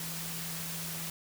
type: tone in noise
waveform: sine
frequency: 164.81 Hz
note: E3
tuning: in tune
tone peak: -42 dBFS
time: 0-1.1 s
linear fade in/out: 2 ms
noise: white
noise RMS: -39 dBFS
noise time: 0-1.1 s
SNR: -6 dB
effects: none